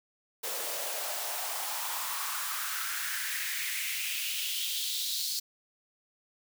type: noise with high-pass filter sweep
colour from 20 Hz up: white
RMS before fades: -34 dBFS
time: 0.43-5.4 s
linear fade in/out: 10 ms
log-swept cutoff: 470 to 4500 Hz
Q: 3.8
effects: none